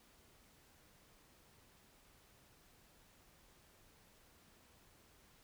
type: silence
effects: pink hiss -67 dBFS RMS until 5.43 s